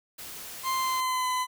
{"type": "noise", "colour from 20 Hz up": "white", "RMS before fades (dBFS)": -41, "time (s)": [0.18, 1.01], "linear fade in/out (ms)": 10}
{"type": "tone with pitch glide", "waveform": "40% pulse", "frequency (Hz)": [1048, 1010.5], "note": ["C6", "B5"], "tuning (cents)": [2, 39], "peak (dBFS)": -25, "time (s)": [0.63, 1.47], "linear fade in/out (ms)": 50, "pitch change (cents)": -63, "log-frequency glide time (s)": [0.74, 1.29]}
{"effects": []}